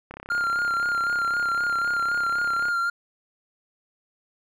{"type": "click train", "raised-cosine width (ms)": 0.5, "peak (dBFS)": -22, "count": 87, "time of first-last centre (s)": [0.11, 2.685], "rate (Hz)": 33.4}
{"type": "tone with vibrato", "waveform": "triangle", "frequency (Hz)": 1396.9, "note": "F6", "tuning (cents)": 0, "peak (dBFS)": -20, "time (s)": [0.3, 2.9], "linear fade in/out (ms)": 5, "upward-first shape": "sine", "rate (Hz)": 3.9, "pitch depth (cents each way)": 28}
{"effects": []}